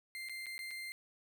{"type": "tone with dropouts", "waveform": "35% pulse", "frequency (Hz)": 2093, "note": "C7", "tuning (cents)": 0, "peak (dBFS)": -40, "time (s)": [0.15, 0.92], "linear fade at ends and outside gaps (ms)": 0, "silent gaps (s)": [[0.287, 0.295], [0.459, 0.466], [0.58, 0.591], [0.708, 0.712]], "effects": []}